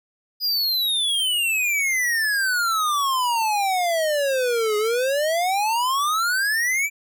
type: exponential two-way sweep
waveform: square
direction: down then up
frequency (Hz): 4978 to 415.3 to 2363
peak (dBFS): -20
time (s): 0.4-6.9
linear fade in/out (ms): 50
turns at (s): 4.77
effects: none